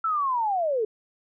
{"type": "linear sweep", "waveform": "sine", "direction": "down", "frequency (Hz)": [1343, 413.2], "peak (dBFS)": -22, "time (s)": [0.04, 0.85], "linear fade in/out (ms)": 5, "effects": []}